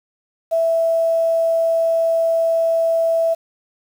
sine tone with quantisation, 659.3 Hz, E5, in tune, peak -14 dBFS, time 0.51-3.35 s, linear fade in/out 20 ms, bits 7, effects none

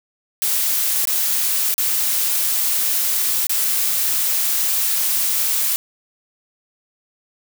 blue noise with dropouts, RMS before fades -19 dBFS, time 0.42-5.76 s, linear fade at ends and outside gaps 0 ms, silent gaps 1.053-1.073 / 1.741-1.78 / 3.468-3.495 s, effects none

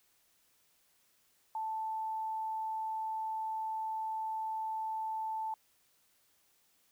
sine tone, 880 Hz, A5, in tune, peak -34 dBFS, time 1.55-5.54 s, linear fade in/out 2 ms, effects white hiss -71 dBFS RMS until 6.91 s

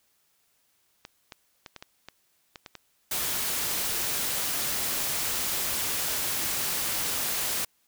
clicks, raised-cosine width 0.2 ms, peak -23 dBFS, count 9, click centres 1.051 / 1.322 / 1.662 / 1.763 / 1.825 / 2.086 / 2.558 / 2.662 / 2.753 s
white noise, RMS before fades -29 dBFS, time 3.11-7.65 s, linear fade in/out 5 ms
effects white hiss -69 dBFS RMS until 7.87 s

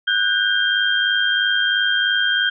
sine tone cluster, 1482 / 1585 / 3189 Hz, F#6 / G6 / G7, +2 / +19 / +29 cents, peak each -20 dBFS, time 0.07-2.5 s, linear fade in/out 10 ms, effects none

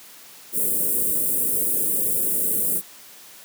white band-stop noise, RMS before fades -22 dBFS, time 0.52-2.82 s, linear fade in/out 50 ms, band 530 to 8500 Hz, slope 48 dB/octave, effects white hiss -45 dBFS RMS until 3.44 s + high-pass 150 Hz 12 dB/octave

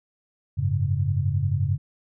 sine chord, F# suspended second, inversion none, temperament equal, 92.5 / 103.83 / 138.59 Hz, F#2 / G#2 / C#3, 0 / 0 / 0 cents, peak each -25 dBFS, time 0.57-1.78 s, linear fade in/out 20 ms, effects none

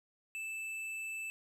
sine tone with hard clipping, 2637 Hz, E7, in tune, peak -40 dBFS, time 0.35-1.3 s, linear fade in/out 0 ms, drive 8 dB, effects none

